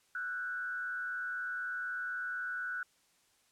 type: tone with frequency modulation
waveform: sine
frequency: 1480 Hz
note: F#6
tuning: in tune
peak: -35 dBFS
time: 0.15-2.83 s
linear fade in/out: 2 ms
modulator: 116 Hz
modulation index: 0.65
effects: white hiss -70 dBFS RMS until 3.51 s + low-pass 10000 Hz 12 dB/octave